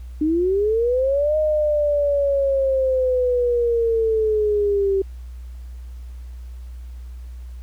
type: linear two-way sweep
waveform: sine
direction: up then down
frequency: 297.9 to 619 to 385.4 Hz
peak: -16 dBFS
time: 0.21-5.02 s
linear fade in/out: 5 ms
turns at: 1.37 s
effects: added 61 Hz sine -32 dBFS peak until 7.62 s + pink hiss -57 dBFS RMS until 7.62 s